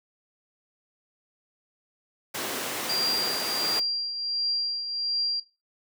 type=noise; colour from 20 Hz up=pink; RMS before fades=-30 dBFS; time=2.34-3.8 s; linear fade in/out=10 ms
type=tone with tremolo; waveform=sine; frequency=4755 Hz; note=D8; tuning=21 cents sharp; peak=-23 dBFS; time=2.89-5.4 s; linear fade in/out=5 ms; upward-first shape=triangle; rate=1.4 Hz; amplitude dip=60%
effects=noise-tail reverb RT60 0.3 s tail -20 dB re dry + high-pass 300 Hz 12 dB/octave